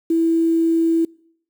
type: tone with quantisation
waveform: sine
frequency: 329.6 Hz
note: E4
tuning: in tune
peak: -14 dBFS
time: 0.1-1.05 s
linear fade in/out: 5 ms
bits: 7
effects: noise-tail reverb RT60 0.7 s tail -26 dB re dry